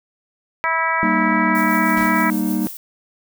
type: harmonic tone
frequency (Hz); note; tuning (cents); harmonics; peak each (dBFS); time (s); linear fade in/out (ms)
326.2; E4; -18; 2 / 3 / 4 / 5 / 6 / 7; -28 / -21 / -23 / -25 / -23 / -26; 0.64-2.3; 0
type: chord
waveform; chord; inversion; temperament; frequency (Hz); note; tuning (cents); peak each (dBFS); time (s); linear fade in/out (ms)
triangle; Eb major; first; equal with one note detuned; 196 / 233.1 / 309.2; G3 / Bb3 / Eb4; 0 / 0 / -11; -20; 1.03-2.67; 0
type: noise with tremolo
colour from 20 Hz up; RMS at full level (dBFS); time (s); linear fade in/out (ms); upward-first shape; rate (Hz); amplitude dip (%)
violet; -30; 1.55-2.77; 0; triangle; 6.5; 45
type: noise with exponential decay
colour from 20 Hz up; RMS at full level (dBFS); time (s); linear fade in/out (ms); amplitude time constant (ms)
pink; -30; 1.97-2.43; 1; 99
effects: none